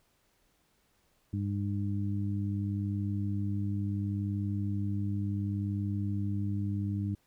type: harmonic tone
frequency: 100.7 Hz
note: G2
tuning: 47 cents sharp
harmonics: 1 / 2 / 3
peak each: -31 / -35 / -39 dBFS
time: 1.33-7.15 s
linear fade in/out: 5 ms
effects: pink hiss -71 dBFS RMS until 7.26 s